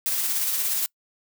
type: noise with tremolo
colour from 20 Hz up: blue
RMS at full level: -24 dBFS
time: 0.06-0.86 s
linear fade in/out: 0 ms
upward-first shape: square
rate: 17 Hz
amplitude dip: 25%
effects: noise-tail reverb RT60 0.1 s tail -25 dB re dry